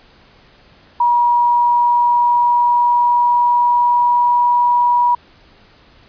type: tone with pitch glide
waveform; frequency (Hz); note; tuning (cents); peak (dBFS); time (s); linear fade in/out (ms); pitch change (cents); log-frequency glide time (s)
sine; 959 to 967.3; A#5 to B5; +49 to -36; -10; 1-5.15; 5; +15; 1.28-4.6
effects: pink hiss -48 dBFS RMS until 6.08 s + resampled to 11025 Hz